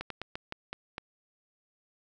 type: slowing click train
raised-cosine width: 0.3 ms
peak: -20 dBFS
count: 7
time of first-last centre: 0.01-0.981 s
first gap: 93 ms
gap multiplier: 1.22
effects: none